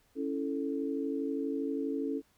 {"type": "chord", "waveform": "sine", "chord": "A major", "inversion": "first", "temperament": "equal", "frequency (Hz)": [277.2, 329.6, 440], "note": ["C#4", "E4", "A4"], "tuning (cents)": [0, 0, 0], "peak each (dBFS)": [-33, -38, -36], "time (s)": [0.15, 2.22], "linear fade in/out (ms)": 50, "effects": ["pink hiss -69 dBFS RMS until 2.37 s"]}